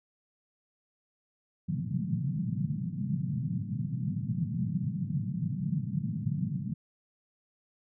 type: band-pass noise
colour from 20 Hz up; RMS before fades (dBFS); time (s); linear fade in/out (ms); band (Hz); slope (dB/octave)
white; -32; 1.68-6.74; 10; 110 to 200; 48
effects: none